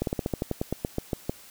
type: slowing click train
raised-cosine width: 2 ms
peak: -13 dBFS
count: 14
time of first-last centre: 0.02-1.295 s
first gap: 52 ms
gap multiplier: 1.1
effects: white hiss -50 dBFS RMS until 1.5 s